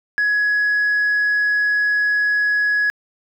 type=tone; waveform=sine; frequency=1678 Hz; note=G#6; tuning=17 cents sharp; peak=-13 dBFS; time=0.18-2.9 s; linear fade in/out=0 ms; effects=tanh soft clip ceiling -13 dBFS + 9-bit